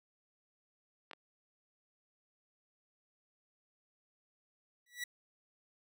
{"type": "clicks", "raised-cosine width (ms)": 0.3, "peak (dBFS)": -30, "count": 2, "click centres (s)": [1.112, 1.133]}
{"type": "tone with exponential growth", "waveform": "sawtooth", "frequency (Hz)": 1948, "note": "B6", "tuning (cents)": -24, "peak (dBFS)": -31, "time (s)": [4.86, 5.04], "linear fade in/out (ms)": 5, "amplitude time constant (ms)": 37}
{"effects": ["high-pass 400 Hz 12 dB/octave"]}